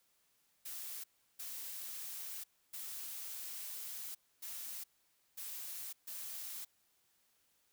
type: noise bursts at uneven times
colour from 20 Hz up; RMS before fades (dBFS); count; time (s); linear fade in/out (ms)
blue; -45; 6; 0.65-1.04 / 1.39-2.44 / 2.73-4.15 / 4.42-4.84 / 5.37-5.93 / 6.07-6.65; 10
effects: white hiss -75 dBFS RMS until 7.72 s